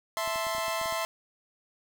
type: chord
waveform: sawtooth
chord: A minor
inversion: second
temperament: equal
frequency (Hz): 659.3 / 880 / 1046.5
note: E5 / A5 / C6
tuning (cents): 0 / 0 / 0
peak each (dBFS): -28 / -34 / -29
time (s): 0.17-1.05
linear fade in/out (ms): 0
type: clicks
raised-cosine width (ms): 3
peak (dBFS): -35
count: 9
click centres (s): 0.276 / 0.359 / 0.468 / 0.55 / 0.583 / 0.682 / 0.814 / 0.858 / 0.925
effects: none